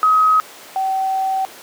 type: tone pair in turn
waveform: sine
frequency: 1268 / 766.4 Hz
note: D#6 / G5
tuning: +32 / -39 cents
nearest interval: major sixth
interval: 871 cents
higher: first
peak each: -10 / -16 dBFS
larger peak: first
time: 0.03-0.4 / 0.76-1.45 s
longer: second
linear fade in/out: 0 ms
effects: pink hiss -38 dBFS RMS until 1.62 s + high-pass 400 Hz 12 dB/octave